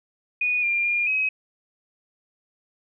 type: tone with pitch steps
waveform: sine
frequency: 2468 / 2394 / 2412 / 2542 Hz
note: D#7 / D7 / D7 / D#7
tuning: -15 / +33 / +46 / +36 cents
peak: -20 dBFS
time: 0.41-1.29 s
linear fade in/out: 5 ms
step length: 220 ms
effects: none